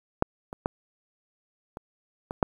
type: clicks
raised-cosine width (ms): 1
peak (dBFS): -6 / -23 / -11 / -23 / -18 / -6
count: 6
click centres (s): 0.224 / 0.529 / 0.659 / 1.771 / 2.309 / 2.428
effects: 8-bit